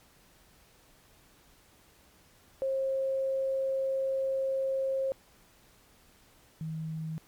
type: tone pair in turn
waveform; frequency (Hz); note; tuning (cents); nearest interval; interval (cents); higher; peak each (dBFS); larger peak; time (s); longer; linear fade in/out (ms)
sine; 535 / 159.06; C5 / D#3; +38 / +38; octave + major sixth; 2100; first; -27 / -33; first; 2.62-5.12 / 6.61-7.18; first; 0
effects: pink hiss -61 dBFS RMS until 7.27 s + MP3 96 kbps